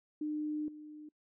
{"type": "tone with level steps", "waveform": "sine", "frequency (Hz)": 302.5, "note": "D#4", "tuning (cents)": -49, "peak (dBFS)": [-33, -46], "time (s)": [0.21, 1.09], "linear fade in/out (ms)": 5, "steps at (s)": 0.68, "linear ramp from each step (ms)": 2, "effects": ["noise-tail reverb RT60 0.1 s tail -26 dB re dry"]}